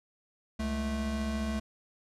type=tone pair together; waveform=square; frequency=67.97 / 218.3 Hz; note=C#2 / A3; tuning=-33 / -13 cents; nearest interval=octave + minor sixth; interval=2020 cents; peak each=-35 / -33 dBFS; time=0.59-1.6 s; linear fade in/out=10 ms; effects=low-pass 9000 Hz 12 dB/octave